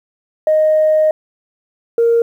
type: tone pair in turn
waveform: sine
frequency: 621 / 465.2 Hz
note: D#5 / A#4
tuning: -3 / -4 cents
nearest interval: perfect fourth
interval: 501 cents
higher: first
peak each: -8 dBFS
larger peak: neither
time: 0.47-1.11 / 1.98-2.22 s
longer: first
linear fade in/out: 2 ms
effects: tanh soft clip ceiling -5 dBFS + 8-bit